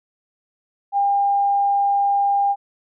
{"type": "tone", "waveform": "sine", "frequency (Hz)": 802, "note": "G5", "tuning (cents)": 39, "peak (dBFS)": -15, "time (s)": [0.92, 2.56], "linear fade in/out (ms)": 50, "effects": []}